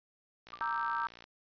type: click train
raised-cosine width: 0.2 ms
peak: -32 dBFS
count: 46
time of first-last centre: 0.47-1.241 s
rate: 58.4 Hz
type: tone with exponential decay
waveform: sine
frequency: 1179 Hz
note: D6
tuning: 6 cents sharp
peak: -38 dBFS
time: 0.53-0.64 s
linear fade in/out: 2 ms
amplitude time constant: 22 ms
type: chord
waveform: sine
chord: E half-diminished seventh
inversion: second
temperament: equal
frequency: 932.3 / 1174.7 / 1318.5 / 1568 Hz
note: Bb5 / D6 / E6 / G6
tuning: 0 / 0 / 0 / 0 cents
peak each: -35 / -37 / -37 / -38 dBFS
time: 0.61-1.07 s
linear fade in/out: 0 ms
effects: resampled to 11025 Hz